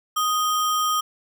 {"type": "tone with sample-and-hold", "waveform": "sine", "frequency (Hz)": 1244.5, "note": "D#6", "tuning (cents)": 0, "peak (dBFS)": -19, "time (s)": [0.16, 1.01], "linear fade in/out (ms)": 10, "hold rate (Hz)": 4410, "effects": []}